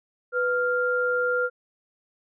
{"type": "tone pair together", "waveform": "sine", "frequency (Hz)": [495.2, 1396.9], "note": ["B4", "F6"], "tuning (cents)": [5, 0], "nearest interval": "octave + tritone", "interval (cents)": 1795, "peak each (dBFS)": -24, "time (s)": [0.32, 1.5], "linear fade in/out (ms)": 50, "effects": []}